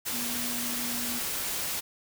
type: tone in noise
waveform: sine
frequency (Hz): 240.8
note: B3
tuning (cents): -44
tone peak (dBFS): -37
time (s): 0.12-1.2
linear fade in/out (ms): 20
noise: white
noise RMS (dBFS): -32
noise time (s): 0.05-1.81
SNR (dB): -8
effects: none